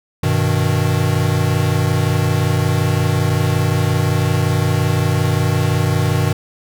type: chord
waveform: square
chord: G augmented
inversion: none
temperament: equal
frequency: 98 / 123.47 / 155.56 Hz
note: G2 / B2 / D#3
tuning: 0 / 0 / 0 cents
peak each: -19 dBFS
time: 0.23-6.33 s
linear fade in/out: 5 ms
effects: none